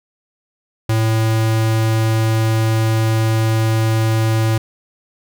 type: tone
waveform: square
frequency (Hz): 111.3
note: A2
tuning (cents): +20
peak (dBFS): -14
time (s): 0.89-4.58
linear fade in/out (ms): 5
effects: none